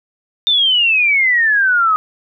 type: exponential sweep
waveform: sine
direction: down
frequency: 3632 to 1244.5 Hz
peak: -10 dBFS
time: 0.47-1.96 s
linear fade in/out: 0 ms
effects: none